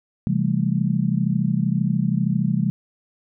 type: chord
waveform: sine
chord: A minor seventh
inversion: first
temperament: just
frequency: 132 / 165 / 198 / 220 Hz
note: C3 / E3 / G3 / A3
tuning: +16 / +2 / +18 / 0 cents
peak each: -24 / -22 / -23 / -26 dBFS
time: 0.27-2.7 s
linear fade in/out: 0 ms
effects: none